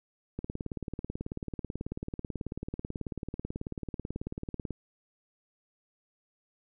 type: click train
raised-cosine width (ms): 3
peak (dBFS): -22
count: 80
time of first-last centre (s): 0.39-4.707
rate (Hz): 18.3
effects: none